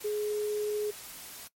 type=tone in noise; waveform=sine; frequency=420 Hz; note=G#4; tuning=19 cents sharp; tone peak=-28 dBFS; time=0.04-0.91 s; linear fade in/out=10 ms; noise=white; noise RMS=-45 dBFS; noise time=0-1.48 s; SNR=+14 dB; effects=noise-tail reverb RT60 0.1 s tail -19 dB re dry + MP3 64 kbps